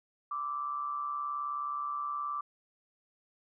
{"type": "tone with amplitude modulation", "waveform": "sine", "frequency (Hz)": 1170, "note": "D6", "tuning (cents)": -7, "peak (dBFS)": -30, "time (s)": [0.31, 2.41], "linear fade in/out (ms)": 5, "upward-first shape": "sine", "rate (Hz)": 139, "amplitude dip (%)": 55, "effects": []}